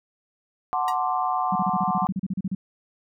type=chord; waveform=sine; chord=D dominant seventh; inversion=first; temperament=equal; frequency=740 / 880 / 1046.5 / 1174.7 Hz; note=F#5 / A5 / C6 / D6; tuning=0 / 0 / 0 / 0 cents; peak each=-25 / -30 / -27 / -29 dBFS; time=0.73-2.07 s; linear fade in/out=0 ms
type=tone with exponential decay; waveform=sawtooth; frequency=951 Hz; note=A#5; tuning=34 cents sharp; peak=-22 dBFS; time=0.88-0.97 s; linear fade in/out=1 ms; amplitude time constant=18 ms
type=tone bursts; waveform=sine; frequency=189.7 Hz; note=F#3; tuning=43 cents sharp; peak=-23 dBFS; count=15; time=1.52-2.55 s; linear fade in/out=5 ms; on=36 ms; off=35 ms
effects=none